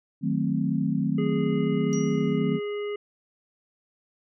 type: chord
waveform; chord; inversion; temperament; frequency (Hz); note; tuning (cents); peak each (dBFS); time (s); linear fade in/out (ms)
sine; D# diminished seventh; none; equal; 155.56 / 185 / 220 / 261.6; D#3 / F#3 / A3 / C4; 0 / 0 / 0 / 0; -28; 0.21-2.6; 50
type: harmonic tone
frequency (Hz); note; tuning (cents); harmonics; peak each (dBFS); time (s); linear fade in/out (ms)
413.4; G#4; -8; 1 / 3 / 5 / 7; -28 / -43 / -42 / -46; 1.18-2.96; 5
type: tone with exponential decay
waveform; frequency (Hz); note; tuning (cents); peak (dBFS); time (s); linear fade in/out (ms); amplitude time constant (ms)
sine; 5770; F#8; -44; -32; 1.93-2.38; 0; 96
effects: none